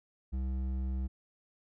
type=tone with hard clipping; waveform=triangle; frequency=65 Hz; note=C2; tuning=11 cents flat; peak=-33 dBFS; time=0.32-1.08 s; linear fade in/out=20 ms; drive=12 dB; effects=none